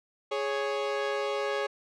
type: tone pair together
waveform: sawtooth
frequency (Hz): 415.3 / 554.4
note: G#4 / C#5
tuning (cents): 0 / 0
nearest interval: perfect fourth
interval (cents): 500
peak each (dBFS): -27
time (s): 0.31-1.67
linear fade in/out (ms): 10
effects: low-pass 4000 Hz 12 dB/octave